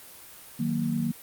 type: chord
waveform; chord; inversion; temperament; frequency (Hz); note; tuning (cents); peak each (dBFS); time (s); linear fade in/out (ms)
sine; D# minor; none; equal; 155.56 / 185 / 233.1; D#3 / F#3 / A#3; 0 / 0 / 0; -30 / -32 / -27; 0.59-1.12; 10
effects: white hiss -47 dBFS RMS until 1.22 s + Opus 32 kbps